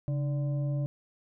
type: tone with frequency modulation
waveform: sine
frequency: 139.6 Hz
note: C#3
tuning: 13 cents sharp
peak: -27 dBFS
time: 0.08-0.86 s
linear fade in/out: 0 ms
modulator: 444 Hz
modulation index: 0.39
effects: none